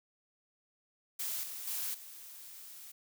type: noise with level steps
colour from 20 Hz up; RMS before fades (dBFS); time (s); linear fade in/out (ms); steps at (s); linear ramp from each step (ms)
blue; -37 / -43 / -37 / -50; 1.19-2.92; 10; 1.43 / 1.67 / 1.94; 5
effects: none